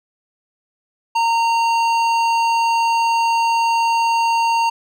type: tone with hard clipping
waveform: sine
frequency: 921 Hz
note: A#5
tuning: 21 cents flat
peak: -16 dBFS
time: 1.15-4.7 s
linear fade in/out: 10 ms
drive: 12 dB
effects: none